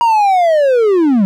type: linear sweep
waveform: triangle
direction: down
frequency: 955 to 185 Hz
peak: -6 dBFS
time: 0.01-1.25 s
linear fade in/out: 0 ms
effects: none